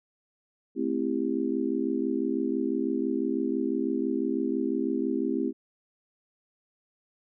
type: chord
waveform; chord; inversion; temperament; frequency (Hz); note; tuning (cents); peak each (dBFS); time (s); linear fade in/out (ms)
sine; A minor seventh; none; just; 220 / 264 / 330 / 396; A3 / C4 / E4 / G4; 0 / +16 / +2 / +18; -33 / -29 / -30 / -32; 0.75-5.53; 50
effects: none